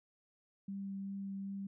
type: tone with vibrato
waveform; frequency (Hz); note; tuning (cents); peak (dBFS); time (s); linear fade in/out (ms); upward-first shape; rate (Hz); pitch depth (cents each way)
sine; 196.3; G3; +3; -39; 0.68-1.67; 5; triangle; 2.6; 10
effects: none